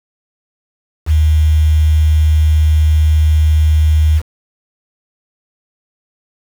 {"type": "tone with quantisation", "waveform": "sine", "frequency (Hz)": 77.4, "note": "D#2", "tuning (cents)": -9, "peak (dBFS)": -7, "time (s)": [1.06, 4.22], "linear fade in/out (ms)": 50, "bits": 5, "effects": []}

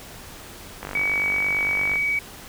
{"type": "click train", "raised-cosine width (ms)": 0.5, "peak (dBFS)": -16, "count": 56, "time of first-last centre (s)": [0.83, 1.957], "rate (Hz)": 48.8}
{"type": "tone", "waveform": "sine", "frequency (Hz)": 2269, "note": "C#7", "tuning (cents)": 40, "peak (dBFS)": -20, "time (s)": [0.95, 2.19], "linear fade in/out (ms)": 2}
{"effects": ["pink hiss -41 dBFS RMS until 2.48 s"]}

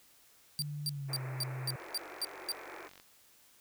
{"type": "tone bursts", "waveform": "sawtooth", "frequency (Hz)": 4699, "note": "D8", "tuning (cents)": 0, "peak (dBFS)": -29, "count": 8, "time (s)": [0.59, 2.518], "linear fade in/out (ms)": 0, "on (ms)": 31, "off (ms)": 240}
{"type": "tone with pitch glide", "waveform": "sine", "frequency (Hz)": [146.83, 130.06], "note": ["D3", "C3"], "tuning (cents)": [0, -10], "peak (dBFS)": -37, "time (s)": [0.59, 1.76], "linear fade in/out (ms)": 5, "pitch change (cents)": -210, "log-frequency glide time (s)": [0.87, 1.22]}
{"type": "band-pass noise", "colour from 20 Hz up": "pink", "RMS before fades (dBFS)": -48, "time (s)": [1.08, 2.89], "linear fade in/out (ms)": 20, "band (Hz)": [310, 2500], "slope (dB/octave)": 96}
{"type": "click train", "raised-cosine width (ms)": 0.2, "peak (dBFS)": -36, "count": 57, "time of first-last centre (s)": [1.8, 2.999], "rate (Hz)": 46.7}
{"effects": ["white hiss -63 dBFS RMS until 3.6 s"]}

